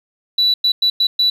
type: tone bursts at uneven times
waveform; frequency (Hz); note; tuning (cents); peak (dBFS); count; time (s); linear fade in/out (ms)
sine; 3951; B7; 0; -10; 5; 0.38-0.54 / 0.64-0.72 / 0.82-0.9 / 1-1.07 / 1.19-1.3; 5
effects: tanh soft clip ceiling -8 dBFS + 8-bit

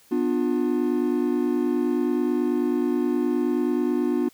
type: chord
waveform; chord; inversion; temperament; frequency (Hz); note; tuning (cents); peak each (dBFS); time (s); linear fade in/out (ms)
triangle; B diminished; none; just; 246.9 / 296.3 / 355.6; B3 / D4 / F4; 0 / +15 / +31; -23; 0.11-4.29; 10
effects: white hiss -56 dBFS RMS until 4.33 s

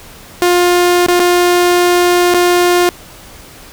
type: tone with dropouts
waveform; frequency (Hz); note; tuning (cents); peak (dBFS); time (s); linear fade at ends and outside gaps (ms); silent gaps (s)
sawtooth; 353.8; F4; +23; -4; 0.42-2.89; 0; 1.063-1.084 / 1.194-1.199 / 2.339-2.345
effects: pink hiss -36 dBFS RMS until 3.72 s

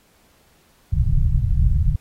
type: low-pass noise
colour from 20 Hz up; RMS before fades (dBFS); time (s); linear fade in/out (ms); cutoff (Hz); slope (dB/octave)
pink; -17; 0.92-1.96; 5; 150; 48
effects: pink hiss -58 dBFS RMS until 2 s + AAC 48 kbps

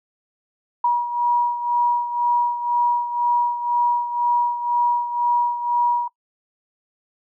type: beating tone pair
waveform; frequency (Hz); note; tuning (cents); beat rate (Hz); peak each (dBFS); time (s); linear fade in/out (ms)
sine; 960 / 962; B5 / B5; -49 / -46; 2; -18 / -24; 0.84-6.08; 5
effects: noise-tail reverb RT60 0.1 s tail -22 dB re dry

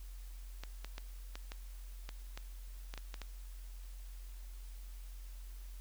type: clicks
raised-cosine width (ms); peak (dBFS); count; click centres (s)
0.2; -27; 11; 0.636 / 0.846 / 0.981 / 1.355 / 1.519 / 2.091 / 2.375 / 2.939 / 2.977 / 3.142 / 3.217
effects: added 44 Hz sine -45 dBFS peak until 5.8 s + white hiss -62 dBFS RMS until 5.8 s

